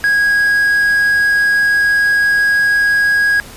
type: tone with quantisation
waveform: triangle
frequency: 1649 Hz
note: G#6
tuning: 13 cents flat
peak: -8 dBFS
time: 0.04-3.4 s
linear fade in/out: 0 ms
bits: 6
effects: pink hiss -35 dBFS RMS until 3.56 s + resampled to 32000 Hz